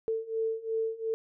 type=beating tone pair; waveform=sine; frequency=445.5 / 448.3 Hz; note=A4 / A4; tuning=+22 / +32 cents; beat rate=2.8 Hz; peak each=-33 / -31 dBFS; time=0.08-1.14 s; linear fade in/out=0 ms; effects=none